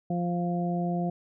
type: harmonic tone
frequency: 174.61 Hz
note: F3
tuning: in tune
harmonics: 1 / 2 / 3 / 4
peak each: -27 / -35 / -39 / -33 dBFS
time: 0.1-1.1 s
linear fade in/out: 5 ms
effects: none